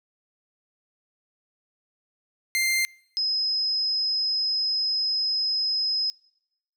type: tone pair in turn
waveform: sawtooth / sine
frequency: 2096 / 5090 Hz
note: C7 / D#8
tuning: +2 / +39 cents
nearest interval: octave + minor third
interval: 1537 cents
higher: second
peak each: -18 / -22 dBFS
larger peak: first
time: 2.55-2.85 / 3.17-6.1 s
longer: second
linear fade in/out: 0 ms
effects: noise-tail reverb RT60 0.9 s tail -26 dB re dry